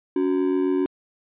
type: ring-modulated tone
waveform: triangle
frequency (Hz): 325.2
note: E4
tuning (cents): -23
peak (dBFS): -14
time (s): 0.16-0.86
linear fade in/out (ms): 0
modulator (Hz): 43.7
effects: resampled to 8000 Hz